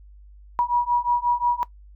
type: beating tone pair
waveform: sine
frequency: 962 / 967.6 Hz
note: B5 / B5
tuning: -46 / -36 cents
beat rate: 5.6 Hz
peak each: -22 dBFS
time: 0.59-1.63 s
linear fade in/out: 0 ms
effects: noise-tail reverb RT60 0.1 s tail -18 dB re dry + added 50 Hz sine -44 dBFS peak until 1.95 s